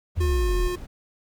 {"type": "noise", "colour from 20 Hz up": "brown", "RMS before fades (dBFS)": -37, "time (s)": [0.15, 0.87], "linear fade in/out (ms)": 20}
{"type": "exponential sweep", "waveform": "sine", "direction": "down", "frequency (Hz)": [88, 36.71], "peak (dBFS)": -20, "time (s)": [0.17, 0.68], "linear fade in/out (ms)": 10}
{"type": "tone", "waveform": "square", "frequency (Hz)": 358.2, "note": "F4", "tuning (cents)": 44, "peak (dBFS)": -27, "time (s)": [0.2, 0.76], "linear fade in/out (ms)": 10}
{"effects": []}